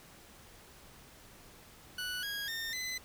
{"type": "tone with pitch steps", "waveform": "20% pulse", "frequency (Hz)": [1480, 1642.2, 1822.1, 2022], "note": ["F#6", "G#6", "A#6", "B6"], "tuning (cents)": [0, -20, -40, 40], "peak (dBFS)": -31, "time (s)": [1.98, 2.98], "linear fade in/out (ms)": 5, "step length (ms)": 250, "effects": ["pink hiss -56 dBFS RMS until 3.04 s"]}